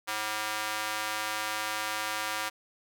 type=tone with high-pass filter; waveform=square; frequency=107.5 Hz; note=A2; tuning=40 cents flat; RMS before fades=-33 dBFS; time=0.07-2.5 s; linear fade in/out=20 ms; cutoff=1100 Hz; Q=1; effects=none